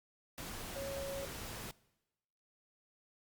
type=tone in noise; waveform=sine; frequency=551 Hz; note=C#5; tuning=11 cents flat; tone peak=-40 dBFS; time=0.76-1.25 s; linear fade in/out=0 ms; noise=pink; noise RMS=-45 dBFS; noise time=0.38-1.71 s; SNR=+2 dB; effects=noise-tail reverb RT60 1.0 s tail -22 dB re dry + Opus 48 kbps